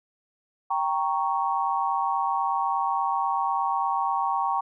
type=chord; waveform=sine; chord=G diminished; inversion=none; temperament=equal; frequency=784 / 932.3 / 1108.7 Hz; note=G5 / Bb5 / Db6; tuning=0 / 0 / 0 cents; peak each=-27 dBFS; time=0.7-4.61 s; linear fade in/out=10 ms; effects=none